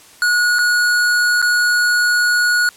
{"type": "tone with dropouts", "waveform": "square", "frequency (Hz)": 1453, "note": "F#6", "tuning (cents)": -32, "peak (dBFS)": -13, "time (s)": [0.22, 2.69], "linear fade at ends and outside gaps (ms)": 1, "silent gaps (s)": [[0.586, 0.59], [1.417, 1.425]], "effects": ["white hiss -44 dBFS RMS until 2.76 s", "low-pass 11000 Hz 12 dB/octave"]}